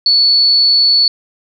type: tone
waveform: sine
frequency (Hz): 4435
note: C#8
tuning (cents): 0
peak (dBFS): -7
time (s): 0.06-1.08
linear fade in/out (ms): 2
effects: none